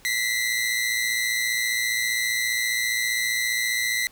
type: tone pair together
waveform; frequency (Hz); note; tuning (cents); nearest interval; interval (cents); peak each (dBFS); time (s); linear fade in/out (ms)
sawtooth; 1953 / 2068; B6 / C7; -20 / -21; minor second; 99; -22; 0.05-4.07; 0
effects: pink hiss -53 dBFS RMS until 4.11 s